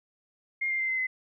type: tone with pitch steps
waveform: sine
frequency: 2126 / 2104 / 2082 / 2061 / 2039 Hz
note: C7 / C7 / C7 / C7 / C7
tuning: +27 / +9 / -9 / -27 / -45 cents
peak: -26 dBFS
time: 0.61-1.07 s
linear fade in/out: 10 ms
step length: 92 ms
effects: none